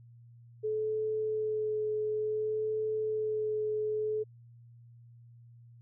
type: tone with vibrato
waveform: sine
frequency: 430.6 Hz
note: A4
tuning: 37 cents flat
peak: -29 dBFS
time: 0.63-4.24 s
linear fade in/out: 20 ms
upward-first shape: sine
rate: 0.56 Hz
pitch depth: 12 cents each way
effects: added 118 Hz sine -52 dBFS peak until 5.81 s